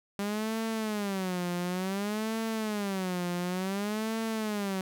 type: tone with vibrato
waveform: sawtooth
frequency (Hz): 198.7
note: G3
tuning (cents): +24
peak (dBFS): -26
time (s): 0.19-4.81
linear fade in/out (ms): 0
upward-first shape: sine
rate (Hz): 0.56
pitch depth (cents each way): 210
effects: none